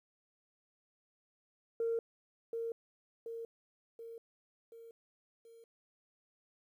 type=tone with echo; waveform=sine; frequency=459.7 Hz; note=A#4; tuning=24 cents flat; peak=-30 dBFS; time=1.8-1.99 s; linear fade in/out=2 ms; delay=730 ms; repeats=5; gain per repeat=-5 dB; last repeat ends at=5.64 s; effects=tanh soft clip ceiling -27 dBFS + 12-bit